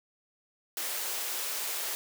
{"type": "high-pass noise", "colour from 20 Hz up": "white", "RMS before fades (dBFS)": -34, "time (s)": [0.77, 1.95], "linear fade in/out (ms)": 0, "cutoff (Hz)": 350, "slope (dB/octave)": 24, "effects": []}